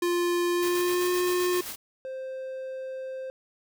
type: tone with pitch glide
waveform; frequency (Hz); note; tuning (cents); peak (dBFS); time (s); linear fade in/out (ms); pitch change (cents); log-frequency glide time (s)
square; 349.5 to 358.5; F4 to F4; +1 to +45; -24; 0.02-1.61; 5; +44; 0.51-1.1
type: noise with tremolo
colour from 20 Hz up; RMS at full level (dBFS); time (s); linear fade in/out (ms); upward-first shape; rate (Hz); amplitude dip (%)
white; -36; 0.62-1.76; 10; square; 7.7; 40
type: tone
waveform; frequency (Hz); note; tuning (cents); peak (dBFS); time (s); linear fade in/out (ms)
triangle; 524; C5; +2; -31; 2.05-3.3; 0
effects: none